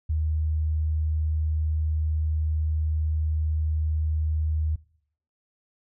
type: tone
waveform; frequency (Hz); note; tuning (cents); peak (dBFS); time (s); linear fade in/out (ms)
sine; 77.78; D#2; 0; -22; 0.09-4.76; 10
effects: noise-tail reverb RT60 0.6 s tail -21 dB re dry